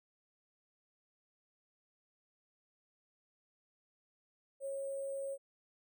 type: tone with sample-and-hold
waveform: sine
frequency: 548 Hz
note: C#5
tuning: 20 cents flat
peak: -37 dBFS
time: 4.6-5.38 s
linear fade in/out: 50 ms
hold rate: 8820 Hz
effects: none